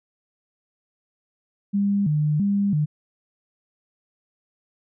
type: tone with vibrato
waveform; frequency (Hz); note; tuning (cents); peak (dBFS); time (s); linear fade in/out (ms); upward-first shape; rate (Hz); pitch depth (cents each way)
sine; 173.8; F3; -8; -18; 1.73-2.86; 20; square; 1.5; 250
effects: none